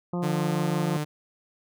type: harmonic tone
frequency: 175.9 Hz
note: F3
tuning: 13 cents sharp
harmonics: 1 / 2 / 3 / 4 / 5 / 6 / 7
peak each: -27 / -33 / -37 / -39 / -41 / -43 / -44 dBFS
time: 0.13-0.97 s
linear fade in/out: 5 ms
type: tone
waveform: sawtooth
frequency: 150 Hz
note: D3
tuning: 37 cents sharp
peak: -23 dBFS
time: 0.22-1.05 s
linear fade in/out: 20 ms
effects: none